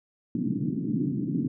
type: band-pass noise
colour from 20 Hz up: white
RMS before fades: -28 dBFS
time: 0.35-1.48 s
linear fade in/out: 2 ms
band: 130 to 300 Hz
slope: 48 dB/octave
effects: none